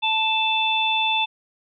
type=harmonic tone; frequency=880 Hz; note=A5; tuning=in tune; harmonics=1 / 3 / 4; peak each=-23 / -23 / -23 dBFS; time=0.02-1.26 s; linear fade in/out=20 ms; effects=none